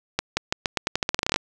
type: accelerating click train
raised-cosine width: 0.2 ms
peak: -4 dBFS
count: 17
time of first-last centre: 0.19-1.361 s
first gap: 180 ms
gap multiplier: 0.86
effects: none